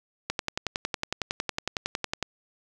click train, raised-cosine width 0.2 ms, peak -10 dBFS, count 22, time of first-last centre 0.3-2.227 s, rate 10.9 Hz, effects none

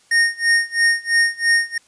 square tone with tremolo, 1848 Hz, A#6, 16 cents flat, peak -12 dBFS, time 0.11-1.78 s, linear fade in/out 5 ms, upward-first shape sine, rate 3 Hz, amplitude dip 95%, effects white hiss -55 dBFS RMS until 1.87 s + resampled to 22050 Hz

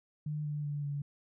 sine tone with pitch steps, 150.7 / 148.2 / 145.73 / 143.31 Hz, D3 / D3 / D3 / D3, +45 / +16 / -13 / -42 cents, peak -33 dBFS, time 0.26-1.02 s, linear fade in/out 5 ms, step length 190 ms, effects none

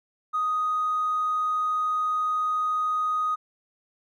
triangle tone with tanh clipping, 1247 Hz, D#6, 3 cents sharp, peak -22 dBFS, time 0.33-3.36 s, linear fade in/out 20 ms, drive 1 dB, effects none

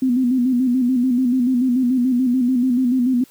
sine tone with vibrato, 251.3 Hz, B3, 30 cents sharp, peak -14 dBFS, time 0.02-3.24 s, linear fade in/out 5 ms, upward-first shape square, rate 6.9 Hz, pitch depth 62 cents each way, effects white hiss -51 dBFS RMS until 3.3 s

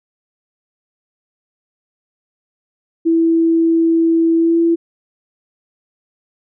sine tone with pitch glide, 329.6 to 334.8 Hz, E4 to E4, 0 to +27 cents, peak -10 dBFS, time 3.05-4.76 s, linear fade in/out 20 ms, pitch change +27 cents, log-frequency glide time 4.36-4.59 s, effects none

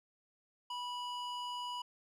square tone with band-pass filter, 980 Hz, B5, 14 cents flat, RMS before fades -41 dBFS, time 0.7-1.82 s, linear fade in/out 5 ms, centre 2200 Hz, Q 1.1, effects none

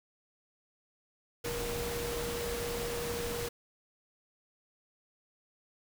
sine tone in noise, 474.1 Hz, A#4, 29 cents sharp, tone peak -36 dBFS, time 1.44-3.49 s, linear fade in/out 10 ms, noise pink, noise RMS -38 dBFS, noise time 1.44-3.49 s, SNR -1 dB, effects none

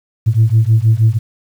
sine beating tone pair, 108.5 / 114.8 Hz, A2 / A#2, -24 / -26 cents, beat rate 6.3 Hz, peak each -10 dBFS, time 0.26-1.19 s, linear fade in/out 20 ms, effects tanh soft clip ceiling -3 dBFS + 7-bit

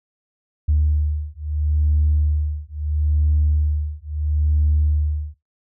sine beating tone pair, 74.9 / 75.65 Hz, D2 / D#2, +35 / -48 cents, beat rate 0.75 Hz, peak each -19 dBFS, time 0.68-5.35 s, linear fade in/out 10 ms, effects noise-tail reverb RT60 0.2 s tail -18 dB re dry + tanh soft clip ceiling -9 dBFS

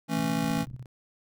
square chord, A major, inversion second, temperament just, 165 / 220 / 275 Hz, E3 / A3 / C#4, +2 / 0 / -14 cents, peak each -31 dBFS, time 0.08-0.66 s, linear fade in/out 50 ms
sine tone with tremolo, 126.2 Hz, B2, 38 cents sharp, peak -36 dBFS, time 0.17-0.86 s, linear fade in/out 2 ms, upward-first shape square, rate 16 Hz, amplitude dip 75%
clicks, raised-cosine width 5 ms, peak -33 dBFS, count 7, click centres 0.442 / 0.509 / 0.578 / 0.632 / 0.674 / 0.712 / 0.743 s
effects none

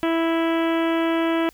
harmonic tone, 329.6 Hz, E4, in tune, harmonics 1 / 2 / 3 / 4 / 5 / 6 / 7 / 8 / 9 / 10, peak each -20 / -26 / -30 / -32 / -34 / -36 / -37 / -38 / -39 / -40 dBFS, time 0.03-1.49 s, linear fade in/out 0 ms, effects added 50 Hz sine -55 dBFS peak until 1.53 s + white hiss -55 dBFS RMS until 1.53 s

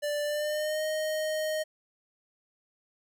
square tone with pitch glide, 588 to 621.5 Hz, D5 to D#5, +2 to -2 cents, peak -29 dBFS, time 0.02-1.64 s, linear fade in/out 20 ms, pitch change +96 cents, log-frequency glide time 0.23-0.84 s, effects none

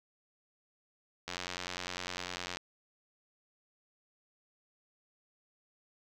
click train, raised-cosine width 0.2 ms, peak -20 dBFS, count 117, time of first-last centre 1.28-2.57 s, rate 89.9 Hz, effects none

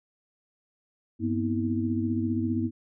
sine tone cluster, 99.3 / 241.5 / 256.6 / 321.4 Hz, G2 / B3 / C4 / E4, +23 / -39 / -34 / -44 cents, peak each -31 / -28 / -34 / -30 dBFS, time 1.19-2.71 s, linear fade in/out 50 ms, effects none

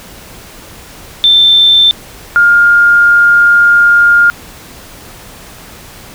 sine tone pair in turn, 3556 / 1411.2 Hz, A7 / F6, +18 / +18 cents, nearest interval octave + major third, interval 1600 cents, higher first, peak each -3 dBFS, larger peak neither, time 1.24-1.91 / 2.36-4.3 s, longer second, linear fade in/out 0 ms, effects pink hiss -33 dBFS RMS until 6.14 s

